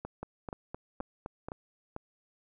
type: two click trains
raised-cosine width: 1 ms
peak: -24 / -24 dBFS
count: 5 / 6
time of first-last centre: 0.05-1.964 / 0.23-1.519 s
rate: 2.09 / 3.88 Hz
effects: none